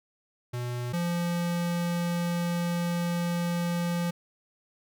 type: tone pair in turn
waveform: square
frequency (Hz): 122.2 / 172.82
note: B2 / F3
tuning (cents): -18 / -18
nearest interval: tritone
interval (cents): 600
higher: second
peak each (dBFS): -31 / -27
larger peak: second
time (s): 0.53-0.93 / 0.93-4.11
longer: second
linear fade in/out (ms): 10
effects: none

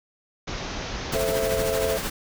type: low-pass noise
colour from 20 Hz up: pink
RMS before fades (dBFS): -32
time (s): 0.47-1.18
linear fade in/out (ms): 10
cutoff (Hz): 6500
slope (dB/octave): 96
type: noise with tremolo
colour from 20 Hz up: pink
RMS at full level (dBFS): -27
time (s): 1.12-2.1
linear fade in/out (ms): 5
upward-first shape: triangle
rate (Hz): 13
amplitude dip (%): 50
type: chord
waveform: triangle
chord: A minor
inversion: none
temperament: just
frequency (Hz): 440 / 528 / 660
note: A4 / C5 / E5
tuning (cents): 0 / +16 / +2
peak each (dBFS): -25 / -25 / -26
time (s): 1.14-1.98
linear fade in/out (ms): 10
effects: none

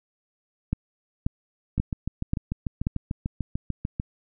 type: two click trains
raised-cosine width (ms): 5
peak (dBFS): -15 / -11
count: 16 / 5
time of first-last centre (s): 1.78-3.999 / 0.73-2.869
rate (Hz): 6.76 / 1.87
effects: none

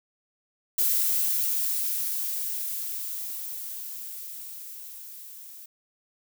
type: noise with level ramp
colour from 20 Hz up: violet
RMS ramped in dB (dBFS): -23 to -45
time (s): 0.78-5.66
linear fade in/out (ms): 5
effects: none

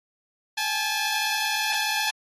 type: tone pair together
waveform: 10% pulse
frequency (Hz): 809 / 862.9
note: G#5 / A5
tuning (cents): -46 / -34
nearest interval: minor second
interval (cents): 112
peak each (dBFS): -22 / -17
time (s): 0.57-2.11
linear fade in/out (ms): 10
effects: AAC 32 kbps

